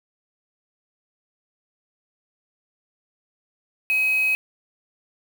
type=tone with quantisation; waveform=sine; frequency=2540 Hz; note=D#7; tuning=35 cents sharp; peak=-18 dBFS; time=3.9-4.35 s; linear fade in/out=0 ms; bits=5; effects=none